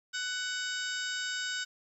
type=harmonic tone with a mistuned harmonic; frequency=745 Hz; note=F#5; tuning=12 cents sharp; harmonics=2 / 3 / 4 / 5 / 6 / 7 / 8 / 9 / 10; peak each=-35 / -48 / -41 / -41 / -44 / -44 / -49 / -50 / -43 dBFS; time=0.13-1.65 s; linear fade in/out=20 ms; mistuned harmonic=6; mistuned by=+60 cents; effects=11-bit